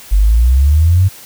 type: exponential sweep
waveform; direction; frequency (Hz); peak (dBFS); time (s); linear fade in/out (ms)
sine; up; 46.88 to 98; -6; 0.11-1.09; 20
effects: white hiss -36 dBFS RMS until 1.25 s